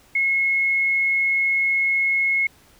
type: tone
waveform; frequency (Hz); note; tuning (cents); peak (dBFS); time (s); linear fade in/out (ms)
sine; 2172; C#7; -36; -17; 0.15-2.47; 5
effects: pink hiss -54 dBFS RMS until 2.79 s